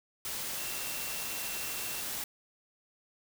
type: tone in noise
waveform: sine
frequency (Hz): 2700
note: E7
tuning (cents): +41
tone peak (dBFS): -45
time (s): 0.58-2.01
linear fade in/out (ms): 2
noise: white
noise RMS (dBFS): -37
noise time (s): 0.25-2.24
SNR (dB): -11
effects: none